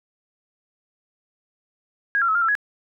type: tone with pitch steps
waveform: sine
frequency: 1639 / 1374 / 1291 / 1400 / 1338 / 1673 Hz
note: G#6 / F6 / E6 / F6 / E6 / G#6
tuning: -23 / -29 / -37 / +4 / +25 / +12 cents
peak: -17 dBFS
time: 2.15-2.552 s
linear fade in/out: 0 ms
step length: 67 ms
effects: none